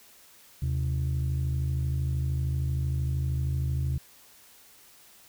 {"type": "tone pair together", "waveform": "sine", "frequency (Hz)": [77.83, 130.81], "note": ["D#2", "C3"], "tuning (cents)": [1, 0], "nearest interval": "major sixth", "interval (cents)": 899, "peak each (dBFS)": -26, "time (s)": [0.62, 3.98], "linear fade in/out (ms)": 5, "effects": ["tanh soft clip ceiling -22 dBFS", "white hiss -55 dBFS RMS until 5.28 s"]}